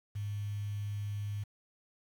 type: tone with quantisation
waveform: sine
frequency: 102.8 Hz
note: G#2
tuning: 17 cents flat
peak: -34 dBFS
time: 0.15-1.44 s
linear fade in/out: 10 ms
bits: 9
effects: none